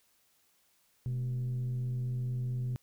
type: tone with frequency modulation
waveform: sine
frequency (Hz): 125.5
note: B2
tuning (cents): +28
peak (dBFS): -29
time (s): 1.06-2.76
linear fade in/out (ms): 0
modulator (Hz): 95.3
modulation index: 0.24
effects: tanh soft clip ceiling -29 dBFS + white hiss -70 dBFS RMS until 2.82 s